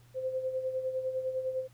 sine tone with tremolo, 519 Hz, C5, 14 cents flat, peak -28 dBFS, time 0.14-1.68 s, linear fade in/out 50 ms, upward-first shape sine, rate 9.9 Hz, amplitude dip 60%, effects added 120 Hz sine -57 dBFS peak until 1.73 s + pink hiss -65 dBFS RMS until 1.73 s

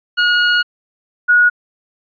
sawtooth / sine tone pair in turn, 1443 / 1453.9 Hz, F#6 / F#6, -44 / -31 cents, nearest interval unison, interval 13 cents, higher second, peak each -7 dBFS, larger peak neither, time 0.17-0.63 / 1.28-1.5 s, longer first, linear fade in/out 20 ms, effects resampled to 11025 Hz

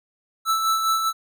square tone with tremolo, 1318.5 Hz, E6, in tune, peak -18 dBFS, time 0.45-1.13 s, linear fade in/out 50 ms, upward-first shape sine, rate 4.9 Hz, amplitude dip 45%, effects none

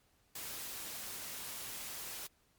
white noise, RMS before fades -44 dBFS, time 0.35-2.27 s, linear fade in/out 5 ms, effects pink hiss -72 dBFS RMS until 2.58 s + MP3 96 kbps

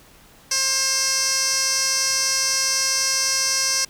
15% pulse tone with band-pass filter, 532 Hz, C5, 29 cents sharp, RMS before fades -21 dBFS, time 0.51-3.85 s, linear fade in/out 5 ms, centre 6200 Hz, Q 2.8, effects pink hiss -50 dBFS RMS until 3.89 s

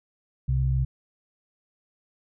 sine tone pair together, 65.08 / 130.81 Hz, C2 / C3, -9 / 0 cents, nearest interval octave, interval 1209 cents, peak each -24 / -23 dBFS, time 0.48-0.85 s, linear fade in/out 10 ms, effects none

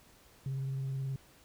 sine tone with vibrato, 134.6 Hz, C3, 49 cents sharp, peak -31 dBFS, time 0.46-1.16 s, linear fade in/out 2 ms, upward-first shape sine, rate 19 Hz, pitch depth 24 cents each way, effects tanh soft clip ceiling -31 dBFS + pink hiss -61 dBFS RMS until 1.44 s

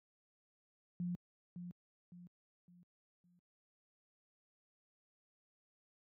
sine tone with echo, 176.4 Hz, F3, 18 cents sharp, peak -36 dBFS, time 1-1.15 s, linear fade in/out 0 ms, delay 560 ms, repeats 4, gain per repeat -8 dB, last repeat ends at 3.39 s, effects high-pass 100 Hz 12 dB/octave

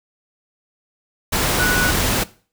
sine tone in noise, 1475 Hz, F#6, 6 cents flat, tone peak -18 dBFS, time 1.59-1.91 s, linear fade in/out 10 ms, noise pink, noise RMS -19 dBFS, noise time 1.32-2.24 s, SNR -2 dB, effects noise-tail reverb RT60 0.4 s tail -19 dB re dry

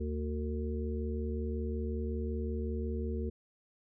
harmonic tone with a mistuned harmonic, 75.9 Hz, D#2, 42 cents flat, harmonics 1 / 3 / 5 / 6, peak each -34 / -39 / -41 / -42 dBFS, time 0-3.3 s, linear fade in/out 10 ms, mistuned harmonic 5, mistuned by -44 cents, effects none

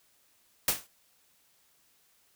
white noise with exponential decay, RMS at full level -22 dBFS, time 0.68-0.87 s, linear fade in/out 2 ms, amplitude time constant 40 ms, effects white hiss -67 dBFS RMS until 2.35 s

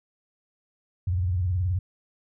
sine tone with vibrato, 89.9 Hz, F#2, 49 cents flat, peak -22 dBFS, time 1.07-1.79 s, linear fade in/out 5 ms, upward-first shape sine, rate 19 Hz, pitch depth 160 cents each way, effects none

